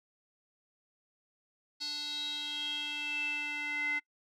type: tone with band-pass filter sweep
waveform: square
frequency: 294.4 Hz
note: D4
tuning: 4 cents sharp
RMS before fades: -36 dBFS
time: 1.8-4 s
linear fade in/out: 20 ms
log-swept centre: 4500 to 2000 Hz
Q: 8.4
effects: noise-tail reverb RT60 0.1 s tail -25 dB re dry